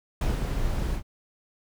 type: noise with ADSR envelope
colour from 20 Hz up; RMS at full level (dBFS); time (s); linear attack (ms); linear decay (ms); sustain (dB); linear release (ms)
brown; -23; 0.21-1.03; 4; 180; -4; 92
effects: none